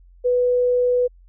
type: tone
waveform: sine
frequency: 493.9 Hz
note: B4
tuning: in tune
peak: -15 dBFS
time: 0.24-1.08 s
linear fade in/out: 20 ms
effects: added 44 Hz sine -46 dBFS peak until 1.28 s